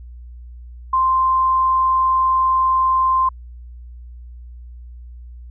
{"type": "tone", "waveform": "sine", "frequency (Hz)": 1045, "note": "C6", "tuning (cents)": -2, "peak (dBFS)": -13, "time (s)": [0.93, 3.29], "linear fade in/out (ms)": 5, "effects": ["added 60 Hz sine -34 dBFS peak until 5.5 s"]}